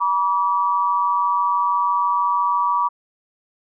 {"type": "tone pair together", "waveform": "sine", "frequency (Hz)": [966, 1152.1], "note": ["B5", "D6"], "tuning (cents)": [-39, -34], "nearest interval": "minor third", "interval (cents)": 305, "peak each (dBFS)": -19, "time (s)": [0, 2.89], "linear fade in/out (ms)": 20, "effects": []}